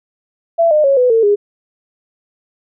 sine tone with pitch steps, 670 / 607.3 / 550.5 / 499 / 452.4 / 410.1 Hz, E5 / D#5 / C#5 / B4 / A4 / G#4, +28 / -42 / -12 / +18 / +48 / -22 cents, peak -8 dBFS, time 0.58-1.36 s, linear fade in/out 20 ms, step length 130 ms, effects none

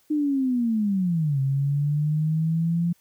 sine linear two-way sweep, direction down then up, 306.8 to 134.1 to 172.8 Hz, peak -20 dBFS, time 0.1-2.93 s, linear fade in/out 10 ms, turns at 1.4 s, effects white hiss -63 dBFS RMS until 3 s

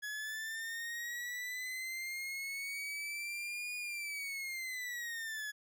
40% pulse linear two-way sweep, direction up then down, 1683 to 2455 to 1683 Hz, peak -38 dBFS, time 0.02-5.52 s, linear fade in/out 20 ms, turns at 3.76 s, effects none

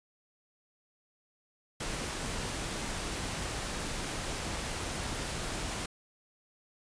pink noise, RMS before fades -36 dBFS, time 1.8-5.86 s, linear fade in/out 5 ms, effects resampled to 22050 Hz

